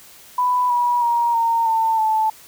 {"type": "tone with pitch steps", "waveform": "sine", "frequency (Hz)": [993, 968.1, 943.8, 920.1, 897, 874.5], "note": ["B5", "B5", "A#5", "A#5", "A5", "A5"], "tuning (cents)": [9, -35, 21, -23, 33, -11], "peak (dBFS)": -15, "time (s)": [0.38, 2.3], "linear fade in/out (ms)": 5, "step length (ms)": 320, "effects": ["white hiss -45 dBFS RMS until 2.47 s"]}